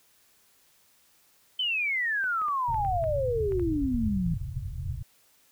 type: exponential sweep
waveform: sine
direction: down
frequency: 3097 to 160.1 Hz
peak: -25 dBFS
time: 1.59-4.34 s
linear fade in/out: 5 ms
type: clicks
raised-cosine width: 0.5 ms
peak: -31 dBFS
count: 8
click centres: 2.241 / 2.417 / 2.484 / 2.744 / 2.849 / 3.04 / 3.521 / 3.596 s
type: low-pass noise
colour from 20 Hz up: white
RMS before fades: -33 dBFS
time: 2.68-5.03 s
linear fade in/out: 5 ms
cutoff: 140 Hz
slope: 96 dB/octave
effects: white hiss -63 dBFS RMS until 5.51 s